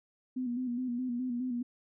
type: tone with vibrato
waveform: sine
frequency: 247.6 Hz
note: B3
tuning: 5 cents sharp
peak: -31 dBFS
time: 0.36-1.63 s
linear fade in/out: 10 ms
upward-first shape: square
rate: 4.8 Hz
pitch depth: 52 cents each way
effects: none